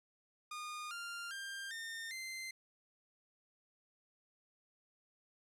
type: tone with pitch steps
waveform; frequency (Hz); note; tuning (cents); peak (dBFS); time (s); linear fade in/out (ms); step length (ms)
sawtooth; 1221 / 1394.5 / 1592.6 / 1818.9 / 2077; D#6 / F6 / G6 / A#6 / C7; -33 / -3 / +27 / -43 / -13; -39; 0.51-2.51; 5; 400
effects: low-pass 11000 Hz 12 dB/octave + 13-bit